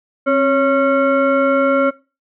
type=tone with frequency modulation; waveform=sine; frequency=554 Hz; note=C#5; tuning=1 cent flat; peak=-11 dBFS; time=0.26-1.91 s; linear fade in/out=20 ms; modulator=822 Hz; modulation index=1.1; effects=noise-tail reverb RT60 0.3 s tail -20 dB re dry